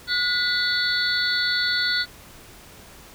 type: tone cluster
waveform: sine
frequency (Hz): 1449 / 1994 / 3489 / 3912 / 4413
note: F#6 / B6 / A7 / B7 / C#8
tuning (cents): -37 / +16 / -15 / -17 / -9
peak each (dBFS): -24 / -30 / -30 / -30 / -24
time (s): 0.07-2.06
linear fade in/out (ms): 50
effects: pink hiss -46 dBFS RMS until 3.14 s